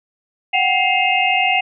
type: tone cluster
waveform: sine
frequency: 734 / 774 / 2110 / 2562 / 2794 Hz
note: F#5 / G5 / C7 / E7 / F7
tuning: -14 / -22 / +14 / -50 / 0 cents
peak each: -20 dBFS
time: 0.53-1.61 s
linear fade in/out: 10 ms
effects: none